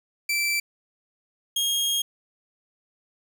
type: tone pair in turn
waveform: sawtooth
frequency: 2333 / 3253 Hz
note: D7 / G#7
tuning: -12 / -37 cents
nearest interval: tritone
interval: 575 cents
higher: second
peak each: -19 dBFS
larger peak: neither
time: 0.29-0.6 / 1.56-2.02 s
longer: second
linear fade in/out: 5 ms
effects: none